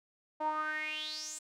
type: tone with band-pass filter sweep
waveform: sawtooth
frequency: 307.5 Hz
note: D#4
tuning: 20 cents flat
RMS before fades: -37 dBFS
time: 0.4-1.39 s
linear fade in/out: 10 ms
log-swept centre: 780 to 8100 Hz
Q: 7.9
effects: none